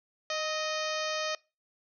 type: harmonic tone with a mistuned harmonic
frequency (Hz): 619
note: D#5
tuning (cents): -9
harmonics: 1 / 2 / 3 / 4 / 5 / 6 / 7 / 8 / 9 / 10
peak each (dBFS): -34 / -37 / -39 / -40 / -41 / -42 / -42 / -43 / -44 / -44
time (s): 0.3-1.35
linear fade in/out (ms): 2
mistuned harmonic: 2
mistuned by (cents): +35
effects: noise-tail reverb RT60 0.3 s tail -25 dB re dry